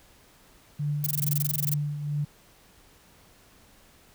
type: tone with tremolo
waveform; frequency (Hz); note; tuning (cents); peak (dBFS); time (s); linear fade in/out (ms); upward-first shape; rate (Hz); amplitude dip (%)
sine; 146.83; D3; 0; -24; 0.79-2.25; 10; triangle; 2.3; 60
type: noise bursts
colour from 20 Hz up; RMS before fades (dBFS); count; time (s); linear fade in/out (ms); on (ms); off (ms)
violet; -27; 16; 1.04-1.739; 2; 24; 21
effects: pink hiss -57 dBFS RMS until 4.14 s